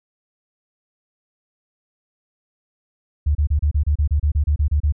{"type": "tone bursts", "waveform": "sine", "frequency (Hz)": 73.9, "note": "D2", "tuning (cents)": 11, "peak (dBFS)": -14, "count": 14, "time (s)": [3.26, 4.924], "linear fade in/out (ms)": 10, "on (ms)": 91, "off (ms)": 30, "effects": []}